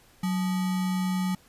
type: tone with sample-and-hold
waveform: sine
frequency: 185 Hz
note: F#3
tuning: in tune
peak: -24 dBFS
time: 0.23-1.35 s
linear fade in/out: 5 ms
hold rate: 1050 Hz
effects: pink hiss -58 dBFS RMS until 1.48 s + resampled to 32000 Hz